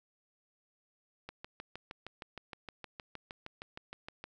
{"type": "click train", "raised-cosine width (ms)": 0.3, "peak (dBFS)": -27, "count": 20, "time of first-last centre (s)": [1.29, 4.24], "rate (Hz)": 6.44, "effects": []}